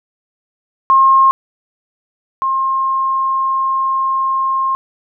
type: tone pair in turn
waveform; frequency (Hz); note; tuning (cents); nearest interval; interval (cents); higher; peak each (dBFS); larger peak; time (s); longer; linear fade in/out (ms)
sine; 1070 / 1065.7; C6 / C6; +38 / +31; unison; 7; first; -6 / -13; first; 0.9-1.31 / 2.42-4.75; second; 0
effects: none